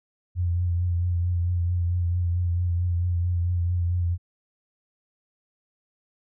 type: tone with vibrato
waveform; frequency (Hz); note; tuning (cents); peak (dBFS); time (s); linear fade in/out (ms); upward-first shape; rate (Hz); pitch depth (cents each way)
sine; 87.6; F2; +6; -21; 0.35-4.18; 50; triangle; 4.5; 41
effects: none